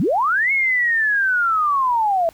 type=linear two-way sweep; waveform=sine; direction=up then down; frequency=138.59 to 2204 to 645 Hz; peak=-15 dBFS; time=0-2.29 s; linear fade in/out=0 ms; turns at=0.52 s; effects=pink hiss -51 dBFS RMS until 2.33 s